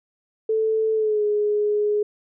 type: tone with pitch glide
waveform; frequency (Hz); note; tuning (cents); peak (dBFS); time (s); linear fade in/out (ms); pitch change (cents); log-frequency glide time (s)
sine; 440 to 417.7; A4 to G#4; 0 to +10; -18; 0.49-2.03; 5; -90; 0.94-1.24
effects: none